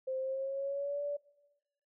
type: tone with pitch glide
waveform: sine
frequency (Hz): 523.3 to 577.3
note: C5 to D5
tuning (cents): 0 to -30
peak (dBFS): -33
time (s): 0.07-1.17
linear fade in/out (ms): 10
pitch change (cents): +170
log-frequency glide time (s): 0.18-1.02
effects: noise-tail reverb RT60 1.0 s tail -21 dB re dry